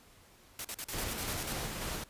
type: noise bursts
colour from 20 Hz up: white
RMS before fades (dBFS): -39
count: 10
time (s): 0.59-1.528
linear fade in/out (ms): 2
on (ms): 56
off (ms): 42
type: noise with tremolo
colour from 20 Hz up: pink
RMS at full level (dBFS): -37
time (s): 0.93-2.04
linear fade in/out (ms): 5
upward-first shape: square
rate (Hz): 3.4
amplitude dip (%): 25
effects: pink hiss -60 dBFS RMS until 2.09 s + resampled to 32000 Hz